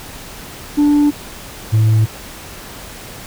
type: tone pair in turn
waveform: sine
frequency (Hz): 292.8 / 109.68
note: D4 / A2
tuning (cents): -5 / -5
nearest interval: octave + perfect fourth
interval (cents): 1700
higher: first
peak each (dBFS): -6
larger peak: neither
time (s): 0.77-1.11 / 1.72-2.06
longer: neither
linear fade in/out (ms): 20
effects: tanh soft clip ceiling -8 dBFS + pink hiss -33 dBFS RMS until 3.26 s